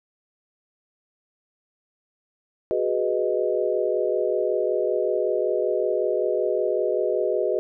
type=chord; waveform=sine; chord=G# minor seventh; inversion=third; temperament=equal; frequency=370 / 415.3 / 493.9 / 622.3 Hz; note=F#4 / G#4 / B4 / D#5; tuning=0 / 0 / 0 / 0 cents; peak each=-26 dBFS; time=2.71-7.59 s; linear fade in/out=0 ms; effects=none